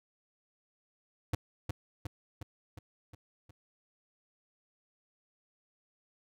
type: tone with echo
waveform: square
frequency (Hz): 100.9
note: G#2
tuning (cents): -49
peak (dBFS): -28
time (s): 1.33-1.35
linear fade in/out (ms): 5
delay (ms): 360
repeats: 6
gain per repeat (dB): -4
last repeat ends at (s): 3.51
effects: none